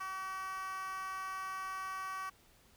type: tone with high-pass filter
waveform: 10% pulse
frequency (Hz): 380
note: F#4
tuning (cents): +46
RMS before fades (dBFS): -41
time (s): 0-2.3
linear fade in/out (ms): 10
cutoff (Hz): 1100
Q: 4.7
effects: pink hiss -65 dBFS RMS until 2.76 s